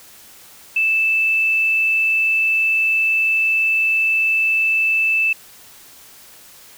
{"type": "tone", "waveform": "sine", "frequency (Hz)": 2637, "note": "E7", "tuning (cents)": 0, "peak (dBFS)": -14, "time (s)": [0.76, 5.33], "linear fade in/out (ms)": 5, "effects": ["white hiss -44 dBFS RMS until 6.77 s"]}